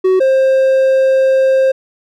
triangle tone pair in turn, 374.6 / 529.8 Hz, F#4 / C5, +21 / +22 cents, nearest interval tritone, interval 601 cents, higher second, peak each -6 dBFS, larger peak neither, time 0.04-0.2 / 0.2-1.72 s, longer second, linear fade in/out 10 ms, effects none

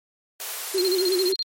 white high-pass noise, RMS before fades -32 dBFS, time 0.4-1.32 s, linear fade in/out 0 ms, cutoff 370 Hz, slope 96 dB/octave
sine tone with vibrato, 370 Hz, F#4, in tune, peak -20 dBFS, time 0.74-1.34 s, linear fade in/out 10 ms, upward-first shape sine, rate 11 Hz, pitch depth 78 cents each way
sine tone bursts, 4204 Hz, C8, 7 cents sharp, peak -23 dBFS, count 10, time 0.78-1.425 s, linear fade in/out 0 ms, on 33 ms, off 35 ms
effects MP3 64 kbps

